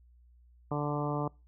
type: harmonic tone with a mistuned harmonic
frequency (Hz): 147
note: D3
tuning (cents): +2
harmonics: 1 / 2 / 3 / 4 / 5 / 6 / 7 / 8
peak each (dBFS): -33 / -36 / -38 / -39 / -40 / -41 / -41 / -42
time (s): 0.71-1.28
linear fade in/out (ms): 5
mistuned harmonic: 1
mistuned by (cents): -17
effects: noise-tail reverb RT60 0.3 s tail -26 dB re dry + added 60 Hz sine -57 dBFS peak until 1.47 s